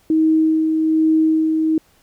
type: tone with tremolo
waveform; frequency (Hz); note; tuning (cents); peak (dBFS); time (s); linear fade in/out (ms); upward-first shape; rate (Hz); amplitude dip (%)
sine; 316.7; D#4; +31; -11; 0.1-1.78; 2; sine; 1.2; 35
effects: pink hiss -56 dBFS RMS until 2.02 s